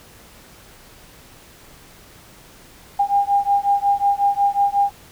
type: beating tone pair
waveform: sine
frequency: 802 / 807.5 Hz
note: G5 / G#5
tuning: +39 / -49 cents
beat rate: 5.5 Hz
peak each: -18 dBFS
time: 2.99-4.91 s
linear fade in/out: 10 ms
effects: pink hiss -46 dBFS RMS until 5.11 s